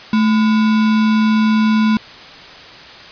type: tone with sample-and-hold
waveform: sine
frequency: 217.6 Hz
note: A3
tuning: 19 cents flat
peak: -10 dBFS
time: 0.13-1.97 s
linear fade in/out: 2 ms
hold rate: 1225 Hz
effects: white hiss -36 dBFS RMS until 3.11 s + resampled to 11025 Hz